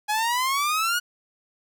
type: exponential sweep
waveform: sawtooth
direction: up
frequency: 830 to 1466 Hz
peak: -18 dBFS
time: 0.08-1 s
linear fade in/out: 20 ms
effects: none

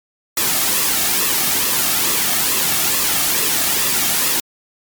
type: noise with flanger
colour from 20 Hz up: white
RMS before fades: -17 dBFS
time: 0.37-4.4 s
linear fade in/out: 2 ms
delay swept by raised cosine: 1.3 to 2.06 ms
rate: 2.3 Hz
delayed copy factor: -0.5
effects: MP3 96 kbps

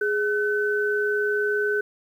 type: tone pair together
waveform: sine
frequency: 415.9 / 1514.1 Hz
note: G#4 / F#6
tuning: +2 / +39 cents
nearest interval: octave + minor seventh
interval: 2237 cents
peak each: -23 / -24 dBFS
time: 0.01-1.81 s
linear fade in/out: 5 ms
effects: 9-bit

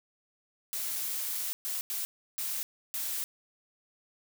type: noise bursts at uneven times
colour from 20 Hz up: blue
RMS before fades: -34 dBFS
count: 5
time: 0.73-1.53 / 1.65-1.81 / 1.9-2.05 / 2.38-2.63 / 2.94-3.24 s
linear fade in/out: 0 ms
effects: none

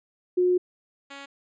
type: tone pair in turn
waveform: sine / 5% pulse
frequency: 361.1 / 278.6 Hz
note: F#4 / C#4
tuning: -42 / +9 cents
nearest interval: major third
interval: 449 cents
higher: first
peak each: -18 / -28 dBFS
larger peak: first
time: 0.37-0.58 / 1.1-1.26 s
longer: first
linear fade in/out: 10 ms
effects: resampled to 16000 Hz

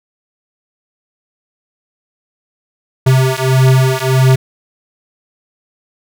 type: beating tone pair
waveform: square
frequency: 130 / 131.6 Hz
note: C3 / C3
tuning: -11 / +10 cents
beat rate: 1.6 Hz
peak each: -12 dBFS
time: 3.06-4.36 s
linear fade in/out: 10 ms
effects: none

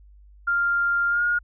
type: tone with pitch glide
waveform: sine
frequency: 1396.9 to 1429.6 Hz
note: F6 to F6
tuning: 0 to +40 cents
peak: -19 dBFS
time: 0.47-1.39 s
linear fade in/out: 10 ms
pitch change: +40 cents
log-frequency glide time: 1.09-1.23 s
effects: added 50 Hz sine -47 dBFS peak until 1.43 s

